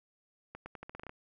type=accelerating click train; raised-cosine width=0.5 ms; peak=-29 dBFS; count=10; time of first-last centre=0.55-1.094 s; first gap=110 ms; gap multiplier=0.84; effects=none